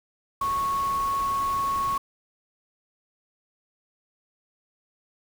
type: tone in noise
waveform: sine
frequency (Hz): 1104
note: C#6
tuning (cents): -7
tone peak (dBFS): -23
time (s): 0.41-1.98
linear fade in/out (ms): 5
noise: pink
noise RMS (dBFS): -39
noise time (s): 0.41-1.98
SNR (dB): +13
effects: none